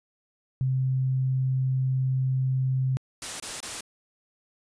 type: tone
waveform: sine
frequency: 130.81 Hz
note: C3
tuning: in tune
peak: -22 dBFS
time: 0.61-2.97 s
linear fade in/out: 0 ms
type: noise bursts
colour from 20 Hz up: white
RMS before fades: -34 dBFS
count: 3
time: 3.22-3.808 s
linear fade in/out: 2 ms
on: 180 ms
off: 24 ms
effects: resampled to 22050 Hz